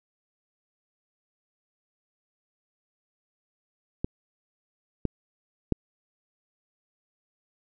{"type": "clicks", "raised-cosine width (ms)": 3, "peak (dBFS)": [-14, -12, -9], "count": 3, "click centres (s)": [4.045, 5.053, 5.723], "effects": []}